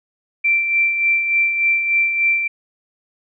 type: tone with tremolo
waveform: sine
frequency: 2349 Hz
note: D7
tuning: in tune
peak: -12 dBFS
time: 0.44-2.48 s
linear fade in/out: 10 ms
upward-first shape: sine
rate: 3.4 Hz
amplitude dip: 50%
effects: none